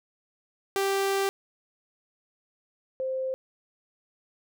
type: tone pair in turn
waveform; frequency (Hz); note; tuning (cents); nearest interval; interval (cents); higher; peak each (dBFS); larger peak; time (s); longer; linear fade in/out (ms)
sawtooth / sine; 392 / 523.3; G4 / C5; 0 / 0; perfect fourth; 500; second; -20 / -27; first; 0.76-1.29 / 3-3.34; first; 0
effects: none